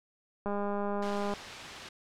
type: click train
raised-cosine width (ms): 1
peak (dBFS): -21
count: 179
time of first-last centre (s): 0.46-1.337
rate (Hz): 203
type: noise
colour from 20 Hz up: white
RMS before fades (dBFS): -40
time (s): 1.02-1.89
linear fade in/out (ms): 5
effects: low-pass 4000 Hz 12 dB/octave